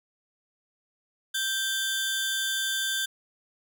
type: tone pair together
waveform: sawtooth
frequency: 1568 / 3520 Hz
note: G6 / A7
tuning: 0 / 0 cents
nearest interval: octave + major second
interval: 1400 cents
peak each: -26 dBFS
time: 1.34-3.06 s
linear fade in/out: 10 ms
effects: none